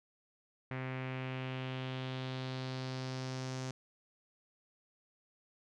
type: tone with low-pass filter sweep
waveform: sawtooth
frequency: 130 Hz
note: C3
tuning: 11 cents flat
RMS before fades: -40 dBFS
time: 0.71-3.71 s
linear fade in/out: 0 ms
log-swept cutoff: 2100 to 6300 Hz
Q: 2.7
effects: none